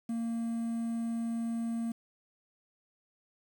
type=tone with quantisation; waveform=triangle; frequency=230.4 Hz; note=A#3; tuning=20 cents flat; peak=-29 dBFS; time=0.09-1.92 s; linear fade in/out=5 ms; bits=9; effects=none